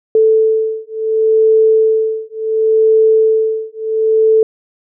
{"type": "beating tone pair", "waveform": "sine", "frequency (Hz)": [440, 440.7], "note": ["A4", "A4"], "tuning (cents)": [0, 3], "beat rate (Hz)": 0.7, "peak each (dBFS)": -12, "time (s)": [0.15, 4.43], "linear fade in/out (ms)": 2, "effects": []}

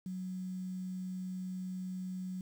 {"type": "tone with quantisation", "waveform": "sine", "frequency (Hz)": 185, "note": "F#3", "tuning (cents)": 0, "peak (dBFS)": -37, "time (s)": [0.06, 2.41], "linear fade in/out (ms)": 2, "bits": 10, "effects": []}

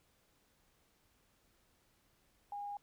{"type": "tone", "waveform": "sine", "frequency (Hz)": 815, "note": "G#5", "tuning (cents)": -33, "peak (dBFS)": -40, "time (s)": [2.52, 2.77], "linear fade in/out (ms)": 2, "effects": ["pink hiss -73 dBFS RMS until 2.82 s"]}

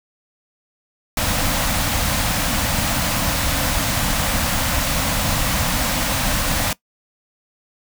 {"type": "band-stop noise", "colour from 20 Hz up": "pink", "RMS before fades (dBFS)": -20, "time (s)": [1.17, 6.73], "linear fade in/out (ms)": 2, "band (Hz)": [310, 490], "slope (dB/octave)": 96, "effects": ["noise-tail reverb RT60 0.1 s tail -20 dB re dry"]}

